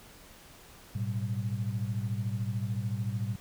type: tone cluster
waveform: sine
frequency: 107.3 / 120.9 / 193 Hz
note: A2 / B2 / G3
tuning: -43 / -36 / -27 cents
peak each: -32 / -34 / -38 dBFS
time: 0.95-3.36 s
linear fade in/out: 5 ms
effects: pink hiss -53 dBFS RMS until 3.4 s